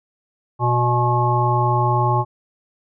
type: harmonic tone with a mistuned harmonic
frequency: 121.8 Hz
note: B2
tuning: 24 cents flat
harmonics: 1 / 3 / 5 / 7 / 9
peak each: -18 / -25 / -28 / -20 / -22 dBFS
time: 0.59-2.25 s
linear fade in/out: 50 ms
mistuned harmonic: 9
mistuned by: -20 cents
effects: none